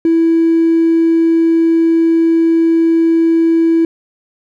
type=tone with hard clipping; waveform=triangle; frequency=329.6 Hz; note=E4; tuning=in tune; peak=-8 dBFS; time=0.05-3.85 s; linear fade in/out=2 ms; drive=3 dB; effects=none